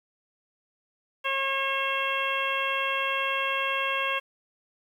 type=harmonic tone; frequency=542 Hz; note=C#5; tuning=39 cents flat; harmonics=1 / 2 / 3 / 4 / 5 / 6; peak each=-34 / -30 / -33 / -34 / -30 / -35 dBFS; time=1.24-4.2 s; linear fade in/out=20 ms; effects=9-bit